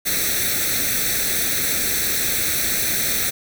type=noise with comb filter; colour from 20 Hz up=white; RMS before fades=-21 dBFS; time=0.05-3.31 s; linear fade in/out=20 ms; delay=0.5 ms; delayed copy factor=+0.8; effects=none